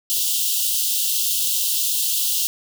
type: high-pass noise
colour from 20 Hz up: white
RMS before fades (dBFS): -21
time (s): 0.1-2.47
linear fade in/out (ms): 0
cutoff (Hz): 2800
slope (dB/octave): 96
effects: none